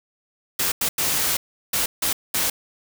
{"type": "noise bursts at uneven times", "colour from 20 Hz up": "white", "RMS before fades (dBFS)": -22, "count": 6, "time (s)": [[0.59, 0.72], [0.81, 0.89], [0.98, 1.37], [1.73, 1.86], [2.02, 2.13], [2.34, 2.5]], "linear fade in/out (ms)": 5, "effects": []}